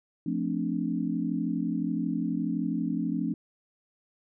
sine chord, D minor seventh, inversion first, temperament equal, 174.61 / 220 / 261.6 / 293.7 Hz, F3 / A3 / C4 / D4, 0 / 0 / 0 / 0 cents, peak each -32 dBFS, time 0.26-3.34 s, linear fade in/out 5 ms, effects none

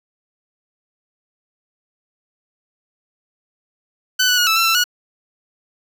15% pulse tone with pitch steps, 1505 / 1481 / 1445 / 1315 / 1347 / 1337 / 1457 Hz, F#6 / F#6 / F#6 / E6 / E6 / E6 / F#6, +29 / +1 / -41 / -5 / +37 / +24 / -27 cents, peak -7 dBFS, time 4.19-4.841 s, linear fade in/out 10 ms, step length 93 ms, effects none

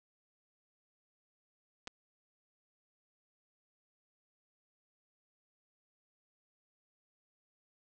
clicks, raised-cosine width 0.2 ms, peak -26 dBFS, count 2, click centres 1.873 / 1.877 s, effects resampled to 22050 Hz

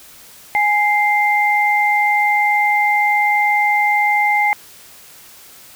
sine tone pair together, 830.6 / 2093 Hz, G#5 / C7, 0 / 0 cents, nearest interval octave + major third, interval 1600 cents, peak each -15 dBFS, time 0.55-4.53 s, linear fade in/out 0 ms, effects white hiss -42 dBFS RMS until 5.75 s

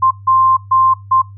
sine tone bursts at uneven times, 1050 Hz, C6, 6 cents sharp, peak -8 dBFS, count 4, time 0.02-0.11 / 0.27-0.57 / 0.71-0.94 / 1.11-1.22 s, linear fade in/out 10 ms, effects noise-tail reverb RT60 0.2 s tail -18 dB re dry + added 99 Hz sine -32 dBFS peak until 1.37 s

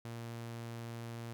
sawtooth tone, 116.54 Hz, A#2, in tune, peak -38 dBFS, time 0.05-1.33 s, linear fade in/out 0 ms, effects none

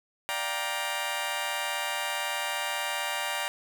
15% pulse chord, G minor seventh, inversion second, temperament just, 588 / 705.6 / 784 / 940.8 Hz, D5 / F5 / G5 / Bb5, +2 / +18 / 0 / +16 cents, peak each -30 / -32 / -29 / -27 dBFS, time 0.29-3.48 s, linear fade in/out 0 ms, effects none

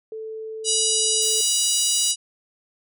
sine tone with pitch glide, 440 to 437.2 Hz, A4 to A4, 0 to -11 cents, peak -30 dBFS, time 0.12-1.41 s, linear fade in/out 2 ms, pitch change -11 cents, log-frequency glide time 0.87-0.98 s
harmonic tone, 971 Hz, B5, 30 cents flat, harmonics 3 / 4 / 5 / 6 / 7 / 8 / 9 / 10, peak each -27 / -27 / -27 / -27 / -27 / -27 / -27 / -27 dBFS, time 0.64-2.16 s, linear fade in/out 50 ms
blue noise, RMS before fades -37 dBFS, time 1.22-2.11 s, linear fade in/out 2 ms
effects none

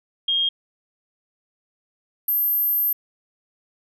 sine tone pair in turn, 3236 / 12944 Hz, G#7 / G#9, -46 / -46 cents, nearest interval 2 octaves, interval 2400 cents, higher second, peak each -18 dBFS, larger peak neither, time 0.28-0.49 / 2.28-2.93 s, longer second, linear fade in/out 5 ms, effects none

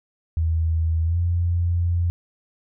sine tone with pitch glide, 81.2 to 86.53 Hz, E2 to F2, -26 to -15 cents, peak -18 dBFS, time 0.37-2.1 s, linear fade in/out 0 ms, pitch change +111 cents, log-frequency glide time 1.04-1.18 s, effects none

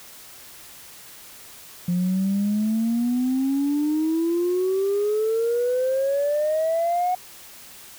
sine exponential sweep, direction up, 174.61 to 736 Hz, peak -18 dBFS, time 1.88-7.15 s, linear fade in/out 5 ms, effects tanh soft clip ceiling -16 dBFS + white hiss -44 dBFS RMS until 7.98 s

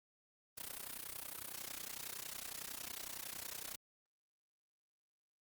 white noise with amplitude modulation, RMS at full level -43 dBFS, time 0.57-3.76 s, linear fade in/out 10 ms, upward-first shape sine, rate 30.9 Hz, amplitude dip 85%, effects Opus 32 kbps

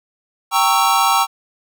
square chord, G diminished seventh, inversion none, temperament equal with one note detuned, 784 / 921.6 / 1108.7 / 1318.5 Hz, G5 / Bb5 / Db6 / Fb6, 0 / -20 / 0 / 0 cents, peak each -19 dBFS, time 0.51-1.27 s, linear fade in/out 50 ms, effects none

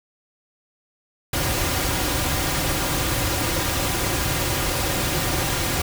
pink noise with comb filter, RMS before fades -23 dBFS, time 1.33-5.82 s, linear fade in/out 5 ms, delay 4.6 ms, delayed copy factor -0.55, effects none

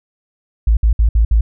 sine tone bursts, 55.2 Hz, A1, 6 cents sharp, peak -8 dBFS, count 5, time 0.67-1.41 s, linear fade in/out 5 ms, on 100 ms, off 60 ms, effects none

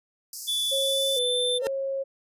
pink high-pass noise, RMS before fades -37 dBFS, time 0.33-1.19 s, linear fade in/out 2 ms, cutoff 4700 Hz, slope 96 dB/octave
square tone with pitch glide, 3461 to 3556 Hz, A7 to A7, -29 to +18 cents, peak -25 dBFS, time 0.47-1.59 s, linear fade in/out 20 ms, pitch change +47 cents, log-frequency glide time 0.78-1.39 s
sine tone with vibrato, 519 Hz, C5, 14 cents flat, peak -26 dBFS, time 0.71-2.04 s, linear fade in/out 20 ms, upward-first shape square, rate 1.1 Hz, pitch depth 77 cents each way
40% pulse tone with exponential growth, 453.9 Hz, A#4, 46 cents flat, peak -22 dBFS, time 1.58-1.67 s, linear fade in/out 0 ms, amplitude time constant 18 ms
effects resampled to 32000 Hz

